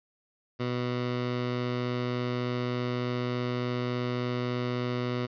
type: tone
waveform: 15% pulse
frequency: 123.4 Hz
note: B2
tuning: 1 cent flat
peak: -22 dBFS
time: 0.59-5.27 s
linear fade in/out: 20 ms
effects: resampled to 11025 Hz + 10-bit